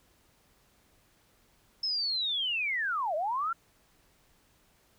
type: linear two-way sweep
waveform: sine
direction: down then up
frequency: 5274 to 587.3 to 1397 Hz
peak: -28 dBFS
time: 1.83-3.53 s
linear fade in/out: 5 ms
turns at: 3.15 s
effects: pink hiss -66 dBFS RMS until 4.98 s